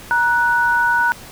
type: tone pair together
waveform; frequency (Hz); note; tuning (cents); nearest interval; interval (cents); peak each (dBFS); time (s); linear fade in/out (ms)
sine; 944.4 / 1480; A#5 / F#6; +22 / 0; minor sixth; 778; -17 / -15; 0.11-1.12; 0
effects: pink hiss -38 dBFS RMS until 1.31 s